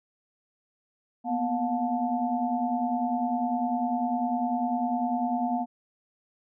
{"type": "tone cluster", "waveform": "sine", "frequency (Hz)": [237.4, 247.4, 714, 878], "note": ["A#3", "B3", "F5", "A5"], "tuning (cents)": [32, 3, 38, -4], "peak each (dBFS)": [-33, -29, -28, -35], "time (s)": [1.24, 5.66], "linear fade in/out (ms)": 50, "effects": []}